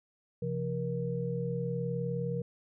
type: tone cluster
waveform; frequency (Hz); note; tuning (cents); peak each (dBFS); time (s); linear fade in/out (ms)
sine; 131.3 / 170.8 / 473.4; C3 / F3 / A#4; +6 / -38 / +27; -35 / -35 / -35; 0.42-2.42; 5
effects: none